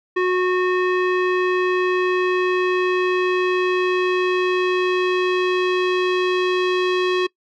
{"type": "tone with low-pass filter sweep", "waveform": "square", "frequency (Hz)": 365.5, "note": "F#4", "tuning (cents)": -21, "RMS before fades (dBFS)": -19, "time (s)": [0.16, 7.27], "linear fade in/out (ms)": 10, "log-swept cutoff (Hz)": [2100, 3300], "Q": 1.9, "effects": ["noise-tail reverb RT60 0.1 s tail -23 dB re dry"]}